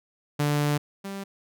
sawtooth tone pair in turn, 146.83 / 196.67 Hz, D3 / G3, 0 / +6 cents, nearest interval perfect fourth, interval 506 cents, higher second, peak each -18 / -29 dBFS, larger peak first, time 0.39-0.78 / 1.04-1.24 s, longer first, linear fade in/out 10 ms, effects none

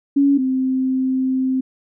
sine tone pair in turn, 280 / 260.8 Hz, C#4 / C4, +18 / -5 cents, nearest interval minor second, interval 123 cents, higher first, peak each -11 / -16 dBFS, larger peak first, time 0.16-0.38 / 0.38-1.61 s, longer second, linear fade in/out 10 ms, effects none

